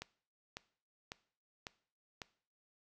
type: click train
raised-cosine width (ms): 0.2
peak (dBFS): -25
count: 5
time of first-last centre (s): 0.02-2.218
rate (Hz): 1.82
effects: noise-tail reverb RT60 0.5 s tail -19 dB re dry